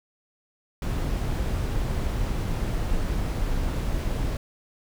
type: noise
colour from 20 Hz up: brown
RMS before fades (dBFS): -26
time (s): 0.82-4.37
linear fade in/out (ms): 2
effects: none